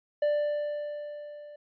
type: tone with level ramp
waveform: triangle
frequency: 590 Hz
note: D5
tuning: 8 cents sharp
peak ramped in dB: -20 to -42 dBFS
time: 0.22-1.56 s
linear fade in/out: 5 ms
effects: resampled to 11025 Hz